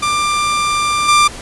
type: tone with level steps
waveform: sawtooth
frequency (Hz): 1187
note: D6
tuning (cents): +18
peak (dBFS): -10 / -4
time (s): 0.02-1.28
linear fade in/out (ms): 10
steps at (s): 1.08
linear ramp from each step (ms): 10
effects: pink hiss -31 dBFS RMS until 1.41 s + resampled to 24000 Hz